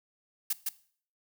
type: noise with echo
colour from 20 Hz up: blue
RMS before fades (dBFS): -29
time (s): 0.5-0.53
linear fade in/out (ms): 5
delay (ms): 160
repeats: 1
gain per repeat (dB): -2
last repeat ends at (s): 0.69
effects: noise-tail reverb RT60 0.5 s tail -18 dB re dry